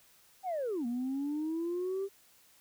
sine linear two-way sweep, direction down then up, 783 to 233.1 to 398.4 Hz, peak -30 dBFS, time 0.43-2.09 s, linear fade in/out 50 ms, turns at 0.86 s, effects tanh soft clip ceiling -29 dBFS + white hiss -63 dBFS RMS until 2.6 s

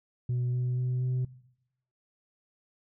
sine tone with pitch steps, 123.47 / 124.69 / 125.92 / 127.16 Hz, B2 / B2 / B2 / C3, 0 / +17 / +34 / -49 cents, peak -24 dBFS, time 0.29-1.25 s, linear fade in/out 5 ms, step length 240 ms, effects noise-tail reverb RT60 0.8 s tail -21 dB re dry + tanh soft clip ceiling -25 dBFS

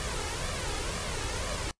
pink noise with flanger, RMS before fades -33 dBFS, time 0-1.71 s, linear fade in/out 0 ms, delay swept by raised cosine 1.7 to 2.37 ms, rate 2 Hz, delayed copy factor +0.6, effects noise-tail reverb RT60 0.1 s tail -22 dB re dry + resampled to 22050 Hz

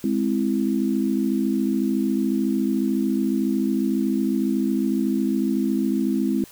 sine chord, Ab augmented, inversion none, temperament equal, 207.7 / 261.6 / 329.6 Hz, Ab3 / C4 / E4, 0 / 0 / 0 cents, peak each -23 / -23 / -25 dBFS, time 0.04-6.44 s, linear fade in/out 2 ms, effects white hiss -47 dBFS RMS until 6.51 s

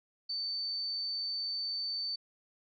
sine tone, 4548 Hz, C#8, 44 cents sharp, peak -33 dBFS, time 0.29-2.16 s, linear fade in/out 10 ms, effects none

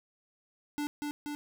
square tone with echo, 293.7 Hz, D4, in tune, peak -32 dBFS, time 0.78-0.87 s, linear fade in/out 0 ms, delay 240 ms, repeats 2, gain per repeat -2 dB, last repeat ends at 1.35 s, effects none

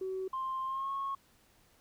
sine tone, 377.8 Hz, F#4, 36 cents sharp, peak -33 dBFS, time 0.01-0.28 s, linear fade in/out 5 ms
sine tone with pitch glide, 1052 to 1094.8 Hz, C6 to C#6, +9 to -22 cents, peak -32 dBFS, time 0.33-1.15 s, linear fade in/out 5 ms, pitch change +69 cents, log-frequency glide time 0.65-0.91 s
effects tanh soft clip ceiling -29 dBFS + pink hiss -66 dBFS RMS until 1.8 s

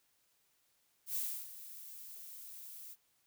violet noise with ADSR envelope, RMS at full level -36 dBFS, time 1.06-2.96 s, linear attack 96 ms, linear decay 310 ms, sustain -14 dB, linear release 41 ms, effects white hiss -75 dBFS RMS until 3.26 s

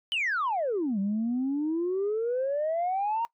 sine exponential two-way sweep, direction down then up, 3100 to 192 to 942 Hz, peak -24 dBFS, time 0.12-3.25 s, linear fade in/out 0 ms, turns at 0.99 s, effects noise-tail reverb RT60 0.1 s tail -22 dB re dry + tanh soft clip ceiling -22 dBFS

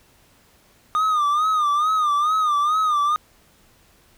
triangle tone with vibrato, 1219 Hz, D#6, 36 cents flat, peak -15 dBFS, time 0.95-3.16 s, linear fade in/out 0 ms, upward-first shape sine, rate 2.3 Hz, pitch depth 91 cents each way, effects pink hiss -56 dBFS RMS until 4.17 s

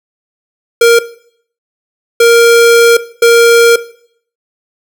square tone bursts at uneven times, 467.3 Hz, A#4, 4 cents sharp, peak -3 dBFS, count 3, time 0.81-0.99 / 2.2-2.97 / 3.22-3.76 s, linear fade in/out 5 ms, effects noise-tail reverb RT60 0.6 s tail -17 dB re dry

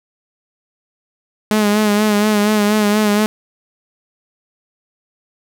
sawtooth tone with vibrato, 210 Hz, G#3, 19 cents sharp, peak -8 dBFS, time 1.51-3.26 s, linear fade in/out 0 ms, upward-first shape sine, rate 4.2 Hz, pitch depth 43 cents each way, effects none

